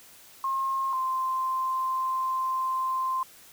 sine tone pair in turn, 1071 / 1043.5 Hz, C6 / C6, +40 / -5 cents, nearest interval unison, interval 45 cents, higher first, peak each -25 dBFS, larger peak neither, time 0.44-0.93 / 0.93-3.23 s, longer second, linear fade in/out 2 ms, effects white hiss -52 dBFS RMS until 3.52 s

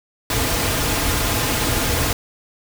pink noise with comb filter, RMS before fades -20 dBFS, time 0.3-2.13 s, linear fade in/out 2 ms, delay 5.3 ms, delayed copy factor -0.5, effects none

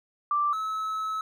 sine / triangle tone pair in turn, 1174.7 / 1295 Hz, D6 / E6, 0 / -31 cents, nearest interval major second, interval 169 cents, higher second, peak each -22 / -26 dBFS, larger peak first, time 0.31-0.53 / 0.53-1.21 s, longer second, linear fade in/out 2 ms, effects none

